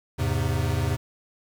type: chord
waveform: square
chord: E augmented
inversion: none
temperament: equal with one note detuned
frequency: 82.41 / 103.83 / 132.41 Hz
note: E2 / G#2 / B#2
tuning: 0 / 0 / +21 cents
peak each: -28 dBFS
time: 0.18-0.97 s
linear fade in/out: 20 ms
effects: 9-bit